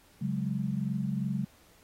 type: chord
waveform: sine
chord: C# suspended fourth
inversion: none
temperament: equal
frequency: 138.59 / 185 / 207.7 Hz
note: C#3 / F#3 / G#3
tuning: 0 / 0 / 0 cents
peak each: -33 dBFS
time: 0.21-1.45 s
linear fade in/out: 10 ms
effects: pink hiss -61 dBFS RMS until 1.83 s + AAC 48 kbps